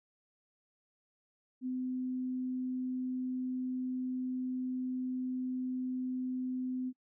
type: tone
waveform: sine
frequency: 255 Hz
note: C4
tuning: 44 cents flat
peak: -33 dBFS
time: 1.61-6.93 s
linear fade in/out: 50 ms
effects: noise-tail reverb RT60 0.1 s tail -24 dB re dry